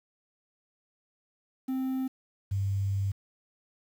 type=tone pair in turn; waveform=triangle / sine; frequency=261.6 / 98.47 Hz; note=C4 / G2; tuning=0 / +8 cents; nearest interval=octave + perfect fourth; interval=1692 cents; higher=first; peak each=-26 dBFS; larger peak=neither; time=1.68-2.08 / 2.51-3.12 s; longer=second; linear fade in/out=10 ms; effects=9-bit